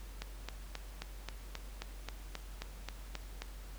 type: click train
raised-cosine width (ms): 0.2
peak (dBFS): -22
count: 13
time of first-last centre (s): 0.22-3.42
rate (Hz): 3.75
effects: added 47 Hz sine -45 dBFS peak until 3.78 s + pink hiss -56 dBFS RMS until 3.78 s